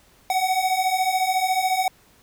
square beating tone pair, 740 / 754 Hz, F#5 / F#5, 0 / +32 cents, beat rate 14 Hz, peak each -25 / -22 dBFS, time 0.3-1.88 s, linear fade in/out 2 ms, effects pink hiss -56 dBFS RMS until 2.22 s

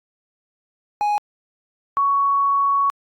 triangle / sine tone pair in turn, 830.6 / 1116.4 Hz, G#5 / C#6, 0 / +12 cents, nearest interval perfect fourth, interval 512 cents, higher second, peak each -15 dBFS, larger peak neither, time 1.01-1.18 / 1.97-2.9 s, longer second, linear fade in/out 0 ms, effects AAC 64 kbps

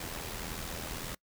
pink noise with amplitude modulation, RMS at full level -37 dBFS, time 0-1.15 s, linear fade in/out 5 ms, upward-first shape sine, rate 81.6 Hz, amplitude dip 55%, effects noise-tail reverb RT60 0.1 s tail -24 dB re dry

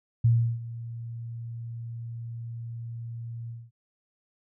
sine tone with ADSR envelope, 116.4 Hz, A#2, 2 cents flat, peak -16 dBFS, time 0.24-3.71 s, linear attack 9 ms, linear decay 340 ms, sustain -18 dB, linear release 220 ms, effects none

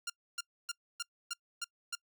10% pulse tone bursts, 1396.9 Hz, F6, in tune, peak -27 dBFS, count 7, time 0.07-1.953 s, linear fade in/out 5 ms, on 29 ms, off 280 ms, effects noise-tail reverb RT60 0.1 s tail -26 dB re dry

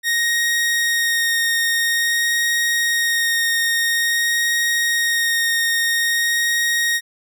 sawtooth tone with vibrato, 1863 Hz, A#6, 2 cents flat, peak -13 dBFS, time 0.03-7.01 s, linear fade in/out 50 ms, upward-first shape sine, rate 0.49 Hz, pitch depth 10 cents each way, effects none

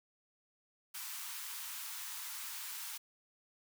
white high-pass noise, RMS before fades -44 dBFS, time 0.94-2.98 s, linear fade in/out 10 ms, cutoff 840 Hz, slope 96 dB/octave, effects none

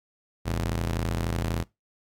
sawtooth ring-modulated tone, 83.8 Hz, E2, 29 cents sharp, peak -19 dBFS, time 0.45-1.64 s, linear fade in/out 20 ms, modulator 25.4 Hz, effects noise-tail reverb RT60 0.2 s tail -23 dB re dry + AAC 64 kbps

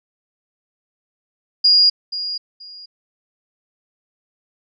sine tone with echo, 4855 Hz, D#8, 43 cents flat, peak -9 dBFS, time 1.64-1.9 s, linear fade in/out 10 ms, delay 480 ms, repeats 2, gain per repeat -13 dB, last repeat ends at 2.86 s, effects none

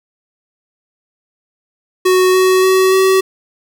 square tone with pitch steps, 370 / 373.4 / 376.9 / 380.4 Hz, F#4 / F#4 / F#4 / F#4, 0 / +16 / +32 / +48 cents, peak -9 dBFS, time 2.05-3.21 s, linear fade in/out 10 ms, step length 290 ms, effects none

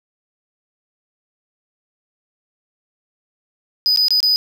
triangle tone with dropouts, 4978 Hz, D#8, in tune, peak -11 dBFS, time 3.86-4.36 s, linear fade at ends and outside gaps 0 ms, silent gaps 3.961-3.973 / 4.083-4.106 / 4.204-4.229 s, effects none

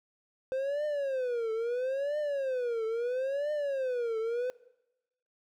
triangle tone with vibrato, 516 Hz, C5, 24 cents flat, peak -27 dBFS, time 0.52-4.5 s, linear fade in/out 0 ms, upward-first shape triangle, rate 0.75 Hz, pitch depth 280 cents each way, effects noise-tail reverb RT60 1.0 s tail -22 dB re dry

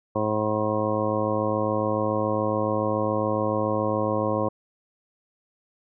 harmonic tone, 107.1 Hz, A2, 46 cents flat, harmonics 1 / 2 / 3 / 4 / 5 / 6 / 7 / 9 / 10, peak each -31 / -31 / -30 / -32 / -26 / -35 / -34 / -33 / -31 dBFS, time 0.15-4.49 s, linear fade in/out 10 ms, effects none

